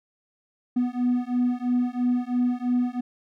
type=beating tone pair; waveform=triangle; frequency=245.1 / 248.1 Hz; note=B3 / B3; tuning=-13 / +8 cents; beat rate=3 Hz; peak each=-22 dBFS; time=0.76-3.01 s; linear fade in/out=10 ms; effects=tanh soft clip ceiling -13 dBFS